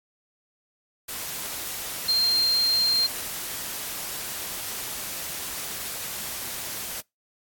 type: tone in noise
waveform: sine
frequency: 4186 Hz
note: C8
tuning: in tune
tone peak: -19 dBFS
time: 2.08-3.07 s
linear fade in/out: 10 ms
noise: white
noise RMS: -33 dBFS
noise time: 1.08-7.01 s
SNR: +11 dB
effects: noise-tail reverb RT60 0.2 s tail -25 dB re dry + AAC 64 kbps